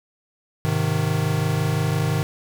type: chord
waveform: square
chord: Ab major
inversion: none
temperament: equal with one note detuned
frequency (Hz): 103.83 / 129.83 / 155.56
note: Ab2 / C3 / Eb3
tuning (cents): 0 / -13 / 0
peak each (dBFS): -26 / -26 / -23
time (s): 0.65-2.23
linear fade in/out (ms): 0
effects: none